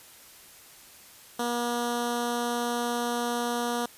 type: tone with notch filter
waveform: 10% pulse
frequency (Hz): 239.3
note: A#3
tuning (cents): +46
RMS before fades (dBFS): -29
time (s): 1.39-3.86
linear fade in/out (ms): 5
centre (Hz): 2100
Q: 1.6
effects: white hiss -51 dBFS RMS until 3.97 s + resampled to 32000 Hz